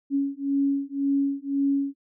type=beating tone pair; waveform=sine; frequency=277.2 / 279.1 Hz; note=C#4 / C#4; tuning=0 / +12 cents; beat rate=1.9 Hz; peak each=-25 / -25 dBFS; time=0.1-1.95 s; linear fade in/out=50 ms; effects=none